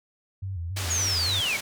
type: tone with vibrato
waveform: sine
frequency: 90.2 Hz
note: F#2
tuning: 44 cents flat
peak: -29 dBFS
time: 0.42-1.41 s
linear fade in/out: 10 ms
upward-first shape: square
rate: 3.5 Hz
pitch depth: 110 cents each way
type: low-pass noise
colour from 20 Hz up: white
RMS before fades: -33 dBFS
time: 0.76-1.61 s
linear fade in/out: 10 ms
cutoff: 6800 Hz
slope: 12 dB/octave
type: linear sweep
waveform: sine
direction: down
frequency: 6800 to 2154 Hz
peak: -24 dBFS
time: 0.9-1.57 s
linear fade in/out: 10 ms
effects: none